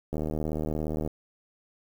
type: click train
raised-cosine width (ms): 2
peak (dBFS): -18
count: 74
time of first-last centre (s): 0.13-1.076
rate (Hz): 77.2
effects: 8-bit